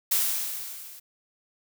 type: noise with level ramp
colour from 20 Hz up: blue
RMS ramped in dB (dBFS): -22 to -46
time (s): 0.11-1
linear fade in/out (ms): 10
effects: none